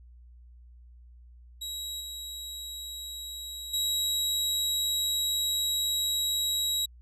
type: tone with level steps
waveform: sawtooth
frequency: 3851 Hz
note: B7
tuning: 44 cents flat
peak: -31 / -34 / -23 dBFS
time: 1.61-6.86 s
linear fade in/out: 10 ms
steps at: 2 / 3.73 s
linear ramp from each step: 10 ms
effects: added 60 Hz sine -49 dBFS peak until 7.01 s + resampled to 32000 Hz